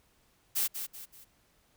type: noise with echo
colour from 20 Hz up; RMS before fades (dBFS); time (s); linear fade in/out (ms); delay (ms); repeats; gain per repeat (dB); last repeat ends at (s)
blue; -29; 0.55-0.68; 20; 190; 3; -8; 1.25
effects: pink hiss -68 dBFS RMS until 1.76 s